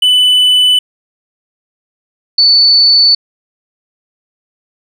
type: tone pair in turn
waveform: triangle / sine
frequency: 2993 / 4484 Hz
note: F#7 / C#8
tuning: +19 / +19 cents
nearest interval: perfect fifth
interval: 700 cents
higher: second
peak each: -4 dBFS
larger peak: neither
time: 0.02-0.79 / 2.38-3.15 s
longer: neither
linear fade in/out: 5 ms
effects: none